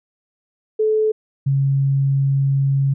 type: tone pair in turn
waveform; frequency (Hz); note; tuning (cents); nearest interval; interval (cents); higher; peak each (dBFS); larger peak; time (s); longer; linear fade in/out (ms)
sine; 433.2 / 137.4; A4 / C#3; -27 / -15; octave + minor sixth; 1988; first; -14; neither; 0.79-1.12 / 1.46-2.94; second; 10
effects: none